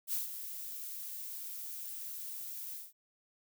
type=noise with ADSR envelope; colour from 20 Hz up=violet; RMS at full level=-33 dBFS; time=0.07-2.93 s; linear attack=63 ms; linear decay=140 ms; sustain=-10 dB; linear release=190 ms; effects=none